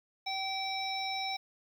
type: harmonic tone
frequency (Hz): 771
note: G5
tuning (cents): -29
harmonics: 1 / 3 / 5 / 7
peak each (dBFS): -36 / -39 / -39 / -40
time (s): 0.26-1.37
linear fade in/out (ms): 10
effects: 10-bit